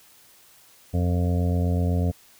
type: harmonic tone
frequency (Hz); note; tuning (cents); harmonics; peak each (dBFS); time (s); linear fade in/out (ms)
88.1; F2; +16; 1 / 2 / 3 / 5 / 6 / 7 / 8; -21 / -27 / -31 / -35 / -37 / -38 / -39; 0.93-2.12; 20
effects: white hiss -54 dBFS RMS until 2.39 s